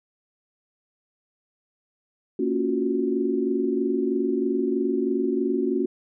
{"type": "chord", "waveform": "sine", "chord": "Gb major seventh", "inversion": "first", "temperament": "just", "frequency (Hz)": [231.2, 277.5, 346.9, 370], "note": ["Bb3", "Db4", "F4", "Gb4"], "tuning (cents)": [-14, 2, -12, 0], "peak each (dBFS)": [-28, -26, -29, -25], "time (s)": [2.39, 5.86], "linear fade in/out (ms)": 5, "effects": []}